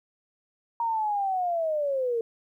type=linear sweep; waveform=sine; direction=down; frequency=940 to 450 Hz; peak=-24 dBFS; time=0.8-2.21 s; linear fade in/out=2 ms; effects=11-bit